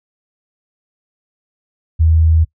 sine tone, 80.5 Hz, E2, 41 cents flat, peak -8 dBFS, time 1.99-2.45 s, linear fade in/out 20 ms, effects noise-tail reverb RT60 0.1 s tail -20 dB re dry

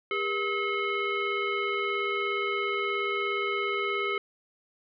sine tone with frequency modulation, 1283 Hz, E6, 47 cents flat, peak -26 dBFS, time 0.11-4.18 s, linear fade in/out 2 ms, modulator 881 Hz, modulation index 1.5, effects none

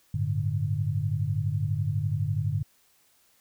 sine chord, G suspended second, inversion none, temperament equal, 98 / 110 / 146.83 Hz, G2 / A2 / D3, 0 / 0 / 0 cents, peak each -29 dBFS, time 0.14-2.63 s, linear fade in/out 5 ms, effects white hiss -64 dBFS RMS until 3.4 s

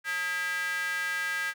square tone with high-pass filter, 180 Hz, F#3, 47 cents flat, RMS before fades -31 dBFS, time 0.04-1.54 s, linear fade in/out 50 ms, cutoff 1700 Hz, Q 6.6, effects none

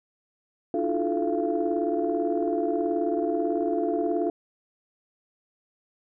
sine tone cluster, 298 / 337.1 / 355.5 / 434.3 / 685 Hz, D4 / E4 / F4 / A4 / F5, +25 / +39 / +31 / -23 / -34 cents, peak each -29 dBFS, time 0.74-4.3 s, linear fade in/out 2 ms, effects tanh soft clip ceiling -14 dBFS

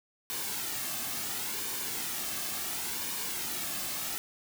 white noise with flanger, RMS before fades -35 dBFS, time 0.3-4.18 s, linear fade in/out 0 ms, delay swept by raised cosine 1.5 to 2.12 ms, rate 0.71 Hz, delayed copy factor -0.5, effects none

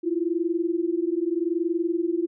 sine tone pair together, 329.6 / 350.4 Hz, E4 / F4, 0 / +6 cents, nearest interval minor second, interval 106 cents, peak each -25 dBFS, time 0.03-2.27 s, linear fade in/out 20 ms, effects none

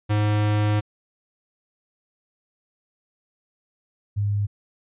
square / sine tone pair in turn, 105.1 / 102.29 Hz, G#2 / G#2, +21 / -26 cents, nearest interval unison, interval 47 cents, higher first, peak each -19 / -20 dBFS, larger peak first, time 0.09-0.81 / 4.16-4.47 s, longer first, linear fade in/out 20 ms, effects resampled to 8000 Hz

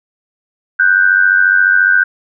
sine tone pair together, 1473.6 / 1568 Hz, F#6 / G6, -7 / 0 cents, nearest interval minor second, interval 107 cents, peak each -10 dBFS, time 0.79-2.04 s, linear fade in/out 10 ms, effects none

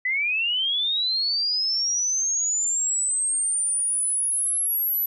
sine linear sweep, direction up, 1975.5 to 12000 Hz, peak -21 dBFS, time 0.05-5.06 s, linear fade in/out 5 ms, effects none

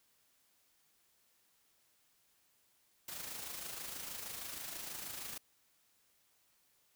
white noise with amplitude modulation, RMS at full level -43 dBFS, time 3.08-5.38 s, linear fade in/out 5 ms, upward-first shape sine, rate 26.3 Hz, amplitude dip 45%, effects white hiss -73 dBFS RMS until 6.95 s

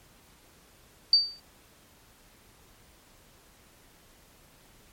sine tone with exponential decay, 4620 Hz, D8, 29 cents flat, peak -13 dBFS, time 1.13-1.4 s, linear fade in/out 2 ms, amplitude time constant 58 ms, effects pink hiss -58 dBFS RMS until 4.92 s + MP3 64 kbps

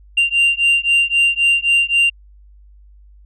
sine beating tone pair, 2777 / 2780.8 Hz, F7 / F7, -10 / -8 cents, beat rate 3.8 Hz, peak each -13 dBFS, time 0.17-2.1 s, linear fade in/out 10 ms, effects tanh soft clip ceiling -9 dBFS + added 50 Hz sine -42 dBFS peak until 3.25 s

